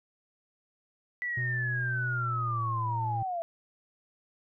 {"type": "linear sweep", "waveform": "sine", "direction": "down", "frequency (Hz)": [1975.5, 659.3], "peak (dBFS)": -30, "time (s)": [1.22, 3.42], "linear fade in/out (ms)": 0}
{"type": "tone with pitch glide", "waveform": "triangle", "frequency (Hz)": [123.47, 113.88], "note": ["B2", "A#2"], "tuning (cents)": [0, -40], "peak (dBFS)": -29, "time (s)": [1.37, 3.23], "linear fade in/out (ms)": 5, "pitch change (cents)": -140, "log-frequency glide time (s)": [2.14, 2.63]}
{"effects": []}